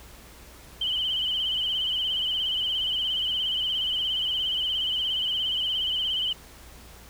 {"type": "tone with vibrato", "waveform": "sine", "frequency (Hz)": 3045, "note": "F#7", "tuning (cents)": 49, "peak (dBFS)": -24, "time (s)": [0.81, 6.33], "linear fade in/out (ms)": 5, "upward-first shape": "sine", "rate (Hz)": 17, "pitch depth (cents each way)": 65, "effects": ["added 60 Hz sine -50 dBFS peak until 7.09 s", "pink hiss -49 dBFS RMS until 7.09 s"]}